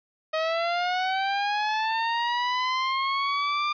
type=linear sweep; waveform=sawtooth; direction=up; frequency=627 to 1196 Hz; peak=-20 dBFS; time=0.33-3.73 s; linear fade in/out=10 ms; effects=resampled to 11025 Hz + 9-bit